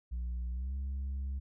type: tone with pitch glide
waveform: sine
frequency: 60.5 to 67.52 Hz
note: B1 to C#2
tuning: -35 to -45 cents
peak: -31 dBFS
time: 0.11-1.4 s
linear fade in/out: 20 ms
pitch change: +190 cents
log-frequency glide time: 0.51-0.75 s
effects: tanh soft clip ceiling -33 dBFS